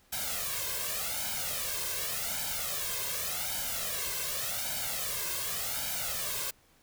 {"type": "noise with flanger", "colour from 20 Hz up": "white", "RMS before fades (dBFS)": -34, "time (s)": [0.12, 6.51], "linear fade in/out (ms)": 10, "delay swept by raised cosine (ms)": [1.3, 1.92], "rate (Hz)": 0.87, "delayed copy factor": 0.95, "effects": ["pink hiss -64 dBFS RMS until 6.82 s"]}